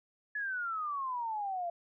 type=exponential sweep; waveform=sine; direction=down; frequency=1721 to 676 Hz; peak=-33 dBFS; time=0.35-1.7 s; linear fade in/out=5 ms; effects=none